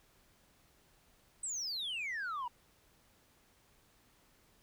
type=exponential sweep; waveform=sine; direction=down; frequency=8290 to 932.3 Hz; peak=-34 dBFS; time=1.43-2.48 s; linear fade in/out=5 ms; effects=tanh soft clip ceiling -35 dBFS + pink hiss -68 dBFS RMS until 4.62 s